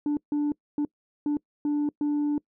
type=tone bursts at uneven times; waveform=sine; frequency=293.7 Hz; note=D4; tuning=in tune; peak=-20 dBFS; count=6; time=0.06-0.17 / 0.32-0.52 / 0.78-0.85 / 1.26-1.37 / 1.65-1.89 / 2.01-2.38 s; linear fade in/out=2 ms; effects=noise-tail reverb RT60 0.1 s tail -25 dB re dry + tanh soft clip ceiling -22 dBFS